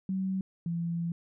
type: tone pair in turn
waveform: sine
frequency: 190 / 169.27 Hz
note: F#3 / E3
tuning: +46 / +46 cents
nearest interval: major second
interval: 200 cents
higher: first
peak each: -28 / -29 dBFS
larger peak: first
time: 0.09-0.41 / 0.66-1.12 s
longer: second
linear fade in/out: 2 ms
effects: none